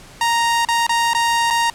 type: tone with dropouts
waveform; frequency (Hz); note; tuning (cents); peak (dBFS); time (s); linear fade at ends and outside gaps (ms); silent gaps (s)
sawtooth; 932; A#5; -1; -11; 0.21-1.7; 2; 0.65-0.686 / 0.867-0.893 / 1.134-1.148 / 1.503-1.507
effects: pink hiss -42 dBFS RMS until 1.74 s + low-pass 10000 Hz 12 dB/octave